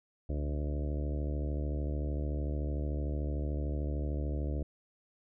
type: harmonic tone with a mistuned harmonic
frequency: 73.42 Hz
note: D2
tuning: in tune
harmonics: 1 / 2 / 3 / 4 / 5 / 6 / 7 / 8 / 9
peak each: -32 / -40 / -46 / -42 / -46 / -50 / -47 / -49 / -52 dBFS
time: 0.29-4.63 s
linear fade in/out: 5 ms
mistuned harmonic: 1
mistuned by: -75 cents
effects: none